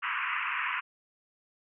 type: band-pass noise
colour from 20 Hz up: pink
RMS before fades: -32 dBFS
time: 0.02-0.81 s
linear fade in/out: 20 ms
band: 990 to 2800 Hz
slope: 96 dB/octave
effects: none